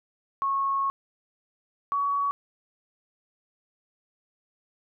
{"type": "tone pair in turn", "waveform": "sine", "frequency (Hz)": [1097, 1127.2], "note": ["C#6", "C#6"], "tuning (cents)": [-18, 29], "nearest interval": "unison", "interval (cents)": 47, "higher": "second", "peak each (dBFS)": -23, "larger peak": "neither", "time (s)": [[0.42, 0.9], [1.92, 2.31]], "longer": "first", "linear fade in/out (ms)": 0, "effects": []}